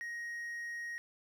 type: tone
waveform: triangle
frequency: 1879 Hz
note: A#6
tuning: 13 cents sharp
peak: -37 dBFS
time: 0.01-0.98 s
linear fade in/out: 0 ms
effects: none